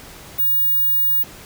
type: tone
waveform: sine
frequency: 15600 Hz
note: B9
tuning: 23 cents flat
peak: -14 dBFS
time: 0.38-1.24 s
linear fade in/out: 20 ms
effects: pink hiss -40 dBFS RMS until 1.45 s